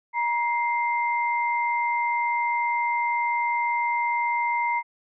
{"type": "tone pair together", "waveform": "sine", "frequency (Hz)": [947.5, 2093], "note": ["A#5", "C7"], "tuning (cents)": [28, 0], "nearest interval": "octave + major second", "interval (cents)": 1372, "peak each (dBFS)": [-23, -27], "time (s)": [0.13, 4.83], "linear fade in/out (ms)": 50, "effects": []}